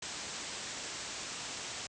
white low-pass noise, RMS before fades -42 dBFS, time 0.02-1.87 s, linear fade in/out 5 ms, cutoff 8100 Hz, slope 96 dB/octave, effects high-pass 60 Hz 12 dB/octave

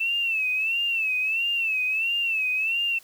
sine tone with vibrato, 2648 Hz, E7, 7 cents sharp, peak -22 dBFS, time 0-2.99 s, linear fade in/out 10 ms, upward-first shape sine, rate 1.5 Hz, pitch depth 100 cents each way, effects white hiss -53 dBFS RMS until 3.03 s

